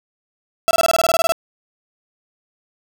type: tone bursts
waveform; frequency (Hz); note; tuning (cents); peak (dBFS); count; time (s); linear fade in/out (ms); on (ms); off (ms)
35% pulse; 665; E5; +15; -11; 13; 0.68-1.321; 0; 29; 22
effects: none